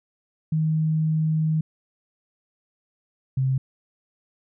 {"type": "tone pair in turn", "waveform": "sine", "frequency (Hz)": [157.3, 132.27], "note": ["D#3", "C3"], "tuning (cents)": [19, 19], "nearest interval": "minor third", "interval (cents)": 300, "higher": "first", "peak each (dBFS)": -19, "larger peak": "neither", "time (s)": [[0.52, 1.61], [3.37, 3.58]], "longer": "first", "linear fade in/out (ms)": 5, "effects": []}